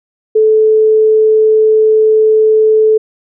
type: tone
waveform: sine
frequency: 435.2 Hz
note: A4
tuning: 19 cents flat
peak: -5 dBFS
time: 0.35-2.98 s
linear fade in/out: 10 ms
effects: none